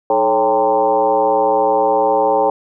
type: tone with frequency modulation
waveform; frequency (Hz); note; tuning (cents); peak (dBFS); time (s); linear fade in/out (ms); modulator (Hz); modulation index
sine; 669; E5; +25; -11; 0.1-2.5; 2; 119; 2.3
effects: none